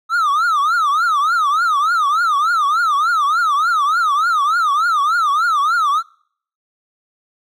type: tone with vibrato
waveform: triangle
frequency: 1263 Hz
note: D#6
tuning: 26 cents sharp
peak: -11 dBFS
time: 0.09-6.03 s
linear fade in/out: 50 ms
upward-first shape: triangle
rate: 3.4 Hz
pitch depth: 240 cents each way
effects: noise-tail reverb RT60 0.6 s tail -26 dB re dry